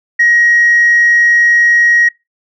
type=tone; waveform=sine; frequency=1890 Hz; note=A#6; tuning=23 cents sharp; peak=-5 dBFS; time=0.19-2.09 s; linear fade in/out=10 ms; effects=noise-tail reverb RT60 0.2 s tail -21 dB re dry + tanh soft clip ceiling -2 dBFS